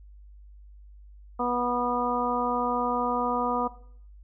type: harmonic tone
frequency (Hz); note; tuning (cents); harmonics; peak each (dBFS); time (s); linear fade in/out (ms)
244.3; B3; -19; 1 / 2 / 3 / 4 / 5; -31 / -31 / -31 / -31 / -31; 1.39-3.68; 10
effects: noise-tail reverb RT60 0.6 s tail -17 dB re dry + added 50 Hz sine -46 dBFS peak until 4.23 s